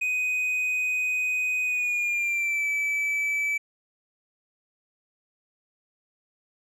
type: tone with pitch glide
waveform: triangle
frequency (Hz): 2500 to 2306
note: D#7 to D7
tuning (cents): +8 to -32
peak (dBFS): -22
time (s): 0.01-3.58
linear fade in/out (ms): 10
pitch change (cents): -140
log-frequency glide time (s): 1.64-2.68
effects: none